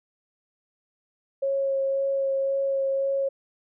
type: tone with vibrato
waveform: sine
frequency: 545 Hz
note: C#5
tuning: 29 cents flat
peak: -22 dBFS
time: 1.42-3.29 s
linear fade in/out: 10 ms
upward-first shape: sine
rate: 1.9 Hz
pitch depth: 11 cents each way
effects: none